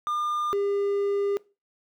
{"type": "tone pair in turn", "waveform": "triangle", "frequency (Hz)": [1205, 402.1], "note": ["D6", "G4"], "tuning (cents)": [44, 44], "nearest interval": "octave + perfect fifth", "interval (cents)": 1900, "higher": "first", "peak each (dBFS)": [-23, -21], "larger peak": "second", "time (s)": [[0.07, 0.53], [0.53, 1.37]], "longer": "second", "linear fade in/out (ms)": 0, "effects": ["noise-tail reverb RT60 0.3 s tail -21 dB re dry"]}